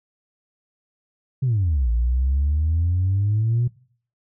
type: exponential two-way sweep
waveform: sine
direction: down then up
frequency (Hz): 138.59 to 56.2 to 123.2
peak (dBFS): -16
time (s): 1.42-3.68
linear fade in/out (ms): 10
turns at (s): 1.9
effects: noise-tail reverb RT60 0.5 s tail -20 dB re dry + tanh soft clip ceiling -14 dBFS